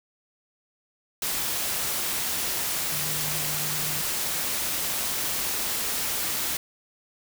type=tone in noise; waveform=sine; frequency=151.3 Hz; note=D#3; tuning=48 cents flat; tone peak=-37 dBFS; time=2.92-4.01 s; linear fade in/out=2 ms; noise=white; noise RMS=-28 dBFS; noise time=1.22-6.57 s; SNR=-12 dB; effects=none